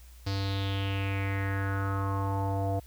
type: tone with low-pass filter sweep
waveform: square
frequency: 98 Hz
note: G2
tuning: in tune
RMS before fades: -30 dBFS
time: 0.26-2.8 s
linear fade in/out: 10 ms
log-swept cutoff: 4800 to 650 Hz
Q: 4.7
effects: added 60 Hz sine -48 dBFS peak until 2.86 s + white hiss -59 dBFS RMS until 2.86 s